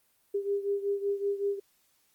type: beating tone pair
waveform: sine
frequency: 400 / 405.3 Hz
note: G4 / G#4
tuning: +35 / -42 cents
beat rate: 5.3 Hz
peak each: -29 / -33 dBFS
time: 0.34-1.6 s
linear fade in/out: 10 ms
effects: white hiss -69 dBFS RMS until 2.14 s + Opus 32 kbps